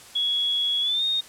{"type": "tone with pitch glide", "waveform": "sine", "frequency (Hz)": [3352, 3698], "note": ["G#7", "A#7"], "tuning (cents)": [15, -15], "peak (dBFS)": -21, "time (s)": [0.15, 1.21], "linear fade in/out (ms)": 10, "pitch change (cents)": 170, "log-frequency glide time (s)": [0.81, 1.04], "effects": ["white hiss -46 dBFS RMS until 1.28 s", "low-pass 10000 Hz 12 dB/octave"]}